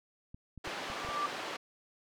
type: clicks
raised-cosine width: 5 ms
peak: -35 dBFS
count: 6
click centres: 0.345 / 0.577 / 0.675 / 0.901 / 1.049 / 1.089 s
type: band-pass noise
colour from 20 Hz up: pink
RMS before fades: -40 dBFS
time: 0.64-1.57 s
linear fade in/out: 10 ms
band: 410 to 3800 Hz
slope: 12 dB/octave
type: tone with exponential growth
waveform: sine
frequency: 1174.7 Hz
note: D6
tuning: in tune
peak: -28 dBFS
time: 0.66-1.26 s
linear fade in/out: 1 ms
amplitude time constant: 130 ms
effects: none